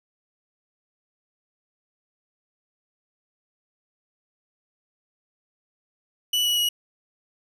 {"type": "tone with pitch steps", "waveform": "40% pulse", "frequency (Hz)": [2960, 2933, 2906], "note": ["F#7", "F#7", "F#7"], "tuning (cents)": [0, -16, -32], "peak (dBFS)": -19, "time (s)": [6.33, 6.69], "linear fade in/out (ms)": 5, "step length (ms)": 120, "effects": []}